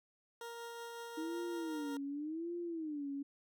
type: tone with tremolo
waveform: 20% pulse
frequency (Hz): 467.4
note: A#4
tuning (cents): +5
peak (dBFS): -39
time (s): 0.41-1.97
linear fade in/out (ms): 2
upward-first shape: triangle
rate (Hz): 5.4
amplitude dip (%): 25
type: tone with vibrato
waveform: sine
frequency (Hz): 311.1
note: D#4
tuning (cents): 0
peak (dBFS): -38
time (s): 1.17-3.23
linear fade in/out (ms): 10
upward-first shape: sine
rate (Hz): 0.89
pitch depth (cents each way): 190
effects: none